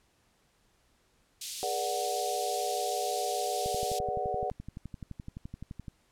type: high-pass noise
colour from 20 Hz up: pink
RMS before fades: -38 dBFS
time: 1.41-3.99 s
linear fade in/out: 5 ms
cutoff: 3400 Hz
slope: 24 dB/octave
type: chord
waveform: sine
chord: G# half-diminished seventh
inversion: none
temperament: equal with one note detuned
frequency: 415.3 / 482 / 587.3 / 740 Hz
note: G#4 / B4 / D5 / F#5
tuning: 0 / -42 / 0 / 0 cents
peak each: -37 / -37 / -37 / -32 dBFS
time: 1.63-4.5 s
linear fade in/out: 0 ms
type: click train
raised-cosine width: 5 ms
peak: -28 dBFS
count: 27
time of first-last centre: 3.66-5.882 s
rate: 11.7 Hz
effects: pink hiss -69 dBFS RMS until 6.11 s + low-pass 11000 Hz 12 dB/octave